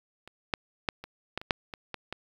clicks, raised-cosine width 0.3 ms, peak -30 / -10 / -10 / -25 / -15 / -25 / -7 / -22 / -19 / -19 dBFS, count 10, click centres 0.276 / 0.538 / 0.888 / 1.04 / 1.376 / 1.415 / 1.508 / 1.738 / 1.943 / 2.126 s, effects 8-bit

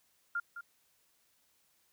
sine tone with echo, 1400 Hz, F6, 4 cents sharp, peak -31 dBFS, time 0.35-0.4 s, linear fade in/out 5 ms, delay 210 ms, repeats 1, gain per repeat -10 dB, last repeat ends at 0.61 s, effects white hiss -72 dBFS RMS until 1.92 s

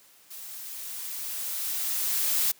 blue noise with level ramp, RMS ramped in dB -42 to -24 dBFS, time 0.3-2.52 s, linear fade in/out 10 ms, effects white hiss -57 dBFS RMS until 2.59 s + high-pass 150 Hz 12 dB/octave

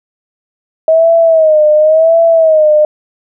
sine tone with vibrato, 635 Hz, D#5, 35 cents sharp, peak -4 dBFS, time 0.88-2.85 s, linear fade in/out 2 ms, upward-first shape sine, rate 0.93 Hz, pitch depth 84 cents each way, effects none

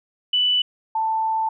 sine tone pair in turn, 2978 / 885.4 Hz, F#7 / A5, +11 / +11 cents, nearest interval octave + major sixth, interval 2100 cents, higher first, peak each -16 / -19 dBFS, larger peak first, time 0.33-0.62 / 0.95-1.49 s, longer second, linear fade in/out 5 ms, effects none

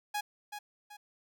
sawtooth tone with echo, 830.6 Hz, G#5, in tune, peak -28 dBFS, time 0.14-0.21 s, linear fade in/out 10 ms, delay 380 ms, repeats 2, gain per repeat -8 dB, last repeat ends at 0.97 s, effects none

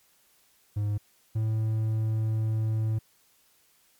triangle tone pair in turn, 103.83 / 110 Hz, G#2 / A2, 0 / 0 cents, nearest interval minor second, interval 100 cents, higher second, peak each -23 / -22 dBFS, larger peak second, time 0.76-0.98 / 1.35-2.99 s, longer second, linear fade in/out 10 ms, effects white hiss -64 dBFS RMS until 3.99 s + MP3 96 kbps

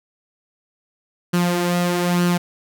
sawtooth tone with flanger, 175.9 Hz, F3, 13 cents sharp, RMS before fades -19 dBFS, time 1.33-2.38 s, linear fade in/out 10 ms, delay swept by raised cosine 0.67 to 4.17 ms, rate 1.1 Hz, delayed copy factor +0.5, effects none

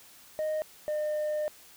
sine tone pair in turn, 619 / 605.6 Hz, D#5 / D#5, -9 / -47 cents, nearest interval unison, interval 38 cents, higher first, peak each -25 dBFS, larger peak neither, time 0.39-0.62 / 0.88-1.48 s, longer second, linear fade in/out 0 ms, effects tanh soft clip ceiling -27 dBFS + white hiss -54 dBFS RMS until 1.76 s

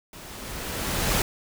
pink noise with level ramp, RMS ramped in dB -43 to -22 dBFS, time 0.13-1.22 s, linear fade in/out 2 ms, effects none

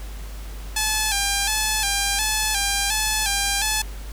5% pulse tone with vibrato, 830.6 Hz, G#5, in tune, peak -8 dBFS, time 0.76-3.82 s, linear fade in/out 5 ms, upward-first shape square, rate 1.4 Hz, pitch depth 67 cents each way, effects added 50 Hz sine -31 dBFS peak until 4.12 s + pink hiss -43 dBFS RMS until 4.12 s

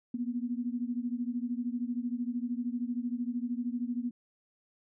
sine beating tone pair, 237.6 / 250.6 Hz, A#3 / B3, +33 / +25 cents, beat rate 13 Hz, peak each -33 / -35 dBFS, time 0.14-4.11 s, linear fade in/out 5 ms, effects none

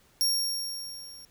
sawtooth tone with level ramp, 5560 Hz, F8, 9 cents flat, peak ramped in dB -19 to -43 dBFS, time 0.21-1.25 s, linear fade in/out 0 ms, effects pink hiss -62 dBFS RMS until 1.3 s

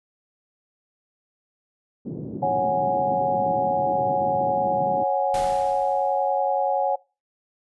pink band-pass noise, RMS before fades -33 dBFS, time 2.05-5.04 s, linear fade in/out 10 ms, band 130 to 390 Hz, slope 24 dB/octave
sine chord, C# suspended fourth, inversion none, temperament equal with one note detuned, 551.2 / 740 / 830.6 Hz, C#5 / F#5 / G#5, -10 / 0 / 0 cents, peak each -24 dBFS, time 2.42-6.96 s, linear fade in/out 10 ms
pink noise with exponential decay, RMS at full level -32 dBFS, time 5.34-6.4 s, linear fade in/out 2 ms, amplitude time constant 230 ms
effects noise-tail reverb RT60 0.3 s tail -23 dB re dry + resampled to 24000 Hz

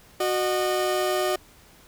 30% pulse tone pair together, 368.2 / 610 Hz, F#4 / D#5, -8 / -34 cents, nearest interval major sixth, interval 874 cents, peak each -22 / -23 dBFS, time 0.2-1.36 s, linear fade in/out 5 ms, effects pink hiss -53 dBFS RMS until 1.87 s

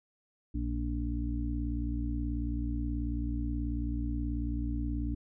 harmonic tone, 58.5 Hz, A#1, 7 cents sharp, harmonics 1 / 2 / 4 / 5, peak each -32 / -39 / -40 / -37 dBFS, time 0.54-5.15 s, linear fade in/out 10 ms, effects none

